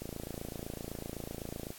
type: click train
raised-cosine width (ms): 2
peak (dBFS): -26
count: 48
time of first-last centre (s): 0.02-1.705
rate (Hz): 27.9
effects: white hiss -51 dBFS RMS until 1.78 s + AAC 64 kbps